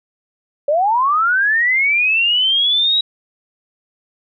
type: linear sweep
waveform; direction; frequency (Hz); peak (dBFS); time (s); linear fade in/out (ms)
sine; up; 554.4 to 3869; -12; 0.68-3.01; 5
effects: none